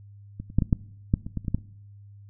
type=clicks; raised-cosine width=5 ms; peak=-22 / -28 / -7 / -11 / -7 / -7 / -21 / -16 / -30 / -15 / -11 / -30 dBFS; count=12; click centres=0.4 / 0.501 / 0.586 / 0.622 / 0.728 / 1.139 / 1.265 / 1.373 / 1.448 / 1.482 / 1.546 / 1.584 s; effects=noise-tail reverb RT60 0.8 s tail -22 dB re dry + added 101 Hz sine -45 dBFS peak until 2.29 s